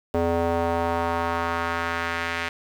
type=tone with band-pass filter sweep; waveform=square; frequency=84.3 Hz; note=E2; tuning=39 cents sharp; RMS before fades=-25 dBFS; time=0.14-2.49 s; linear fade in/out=5 ms; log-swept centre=520 to 2100 Hz; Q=1.5; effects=8-bit